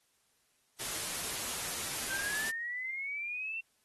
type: noise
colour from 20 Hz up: white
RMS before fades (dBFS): -37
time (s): 0.79-2.51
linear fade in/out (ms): 20
type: exponential sweep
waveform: sine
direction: up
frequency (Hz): 1549 to 2719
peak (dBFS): -35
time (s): 2.1-3.61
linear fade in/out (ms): 10
effects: white hiss -73 dBFS RMS until 3.84 s + AAC 32 kbps